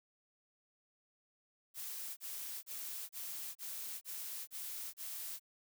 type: noise bursts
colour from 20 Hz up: blue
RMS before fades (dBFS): -44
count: 8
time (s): 1.74-5.397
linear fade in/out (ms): 50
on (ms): 430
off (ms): 31
effects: none